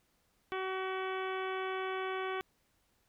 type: harmonic tone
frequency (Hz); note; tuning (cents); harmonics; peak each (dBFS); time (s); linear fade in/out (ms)
377.8; F#4; +36; 1 / 2 / 3 / 4 / 5 / 6 / 7 / 8 / 9; -37 / -42 / -41 / -44 / -48 / -46 / -53 / -52 / -53; 0.52-2.41; 0
effects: pink hiss -74 dBFS RMS until 3.08 s